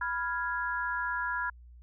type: chord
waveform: sine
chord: F diminished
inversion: second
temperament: equal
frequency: 987.8 / 1396.9 / 1661.2 Hz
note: Cb6 / F6 / Ab6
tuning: 0 / 0 / 0 cents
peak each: -34 dBFS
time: 0.01-1.5 s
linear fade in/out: 5 ms
effects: added 60 Hz sine -49 dBFS peak until 1.82 s